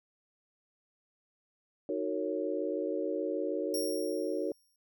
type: chord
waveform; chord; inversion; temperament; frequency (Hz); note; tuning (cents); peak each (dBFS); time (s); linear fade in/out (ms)
sine; D# minor seventh; none; equal with one note detuned; 311.1 / 370 / 456.6 / 554.4; D#4 / F#4 / A#4 / C#5; 0 / 0 / -36 / 0; -36; 1.89-4.52; 2
type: tone with exponential decay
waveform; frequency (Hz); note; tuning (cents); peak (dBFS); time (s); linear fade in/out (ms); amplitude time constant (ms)
15% pulse; 5580; F8; -2; -27; 3.74-4.76; 2; 220
effects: none